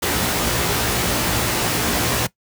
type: noise with comb filter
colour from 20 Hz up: pink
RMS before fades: -20 dBFS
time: 0.02-2.27 s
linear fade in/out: 10 ms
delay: 17 ms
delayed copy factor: +0.65
effects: noise-tail reverb RT60 0.1 s tail -19 dB re dry + high-pass 60 Hz 12 dB/octave